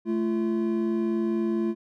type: tone pair together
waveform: triangle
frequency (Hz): 218.1 / 342.3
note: A3 / F4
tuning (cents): -15 / -35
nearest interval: minor sixth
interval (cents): 780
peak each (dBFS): -24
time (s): 0.05-1.75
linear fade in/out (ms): 50
effects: none